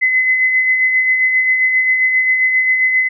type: tone with tremolo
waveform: sine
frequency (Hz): 2033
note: B6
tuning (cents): +50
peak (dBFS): -9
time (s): 0.01-3.09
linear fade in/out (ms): 20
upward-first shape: sine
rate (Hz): 7.5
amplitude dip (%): 40
effects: none